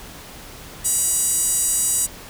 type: tone with high-pass filter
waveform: sawtooth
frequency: 967 Hz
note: B5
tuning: 37 cents flat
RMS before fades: -20 dBFS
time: 0.84-2.07 s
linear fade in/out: 20 ms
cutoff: 8200 Hz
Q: 4.3
effects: pink hiss -39 dBFS RMS until 2.29 s